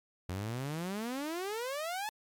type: exponential sweep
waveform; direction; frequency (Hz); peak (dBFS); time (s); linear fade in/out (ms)
sawtooth; up; 87.31 to 880; -31; 0.29-2.09; 0
effects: MP3 96 kbps